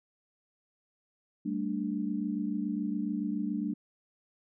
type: chord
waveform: sine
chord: G suspended second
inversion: none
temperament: equal with one note detuned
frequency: 196 / 223.1 / 293.7 Hz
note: G3 / A3 / D4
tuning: 0 / +24 / 0 cents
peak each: -34 dBFS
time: 1.45-3.74 s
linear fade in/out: 10 ms
effects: none